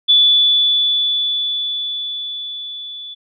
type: tone with level ramp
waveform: sine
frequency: 3460 Hz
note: A7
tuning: 30 cents flat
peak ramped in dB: -7 to -29 dBFS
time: 0.08-3.15 s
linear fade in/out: 20 ms
effects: none